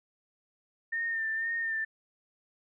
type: tone with vibrato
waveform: sine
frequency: 1811 Hz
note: A6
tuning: 49 cents sharp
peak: -29 dBFS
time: 0.92-1.85 s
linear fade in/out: 10 ms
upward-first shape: sine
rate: 2 Hz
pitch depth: 34 cents each way
effects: none